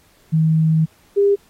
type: tone pair in turn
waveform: sine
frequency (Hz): 159.1 / 401.8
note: D#3 / G4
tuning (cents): +39 / +43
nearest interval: octave + major third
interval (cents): 1604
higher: second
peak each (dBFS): -12 / -11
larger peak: second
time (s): 0.32-0.86 / 1.16-1.36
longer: first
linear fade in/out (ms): 20
effects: pink hiss -55 dBFS RMS until 1.49 s + AAC 48 kbps